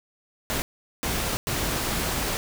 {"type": "noise bursts at uneven times", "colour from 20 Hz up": "pink", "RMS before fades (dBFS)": -27, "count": 3, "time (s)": [[0.5, 0.62], [1.03, 1.37], [1.47, 2.37]], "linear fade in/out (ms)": 0, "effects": []}